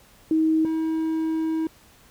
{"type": "tone pair in turn", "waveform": ["sine", "triangle"], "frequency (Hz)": [317.4, 320.2], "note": ["D#4", "D#4"], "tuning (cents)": [35, 50], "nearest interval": "unison", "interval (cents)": 15, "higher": "second", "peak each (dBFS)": [-17, -20], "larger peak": "first", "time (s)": [[0.31, 0.65], [0.65, 1.67]], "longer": "second", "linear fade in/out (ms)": 2, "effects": ["pink hiss -54 dBFS RMS until 2.1 s"]}